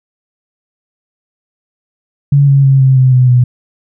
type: tone with pitch steps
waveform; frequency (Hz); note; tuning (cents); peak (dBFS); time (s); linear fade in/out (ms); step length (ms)
sine; 141.5 / 138.43 / 135.42 / 132.48 / 129.61 / 126.79 / 124.04; C#3 / C#3 / C#3 / C3 / C3 / B2 / B2; +36 / -2 / -40 / +22 / -16 / +46 / +8; -4; 2.32-3.44; 5; 160
effects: none